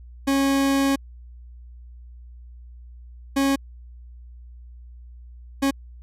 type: tone bursts at uneven times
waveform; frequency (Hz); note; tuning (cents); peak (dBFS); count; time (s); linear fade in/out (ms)
40% pulse; 274.2; C#4; -19; -17; 3; 0.27-0.96 / 3.36-3.56 / 5.62-5.71; 10
effects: added 60 Hz sine -40 dBFS peak until 6.02 s + resampled to 32000 Hz